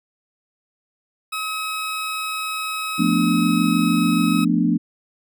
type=tone; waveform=20% pulse; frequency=1278 Hz; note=D#6; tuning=46 cents sharp; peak=-19 dBFS; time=1.32-4.45 s; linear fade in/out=10 ms
type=chord; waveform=sine; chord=B half-diminished seventh; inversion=second; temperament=equal; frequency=174.61 / 220 / 246.9 / 293.7 Hz; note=F3 / A3 / B3 / D4; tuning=0 / 0 / 0 / 0 cents; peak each=-21 dBFS; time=2.98-4.78 s; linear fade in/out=20 ms
effects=none